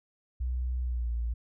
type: tone with pitch glide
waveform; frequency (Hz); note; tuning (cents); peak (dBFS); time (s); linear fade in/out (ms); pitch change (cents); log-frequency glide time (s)
sine; 62.3 to 58.13; B1 to A#1; +16 to -4; -28; 0.4-1.34; 10; -120; 0.82-1.11
effects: none